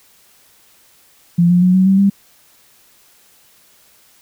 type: tone with pitch steps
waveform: sine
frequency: 172.4 / 177.25 / 182.23 / 187.35 / 192.62 / 198.04 Hz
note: F3 / F3 / F#3 / F#3 / G3 / G3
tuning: -22 / +26 / -26 / +22 / -30 / +18 cents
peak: -8 dBFS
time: 1.38-2.1 s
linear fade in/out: 10 ms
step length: 120 ms
effects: white hiss -51 dBFS RMS until 4.21 s